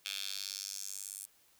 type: tone with high-pass filter sweep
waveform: 10% pulse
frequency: 98.3 Hz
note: G2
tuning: 5 cents sharp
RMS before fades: -42 dBFS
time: 0.05-1.26 s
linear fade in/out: 10 ms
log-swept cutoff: 3100 to 9300 Hz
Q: 2.4
effects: white hiss -67 dBFS RMS until 1.59 s